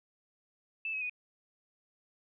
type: tone with pitch steps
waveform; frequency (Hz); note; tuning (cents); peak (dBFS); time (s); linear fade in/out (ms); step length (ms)
sine; 2637 / 2556 / 2478; E7 / D#7 / D#7; 0 / +46 / -8; -33; 0.85-1.096; 2; 82
effects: none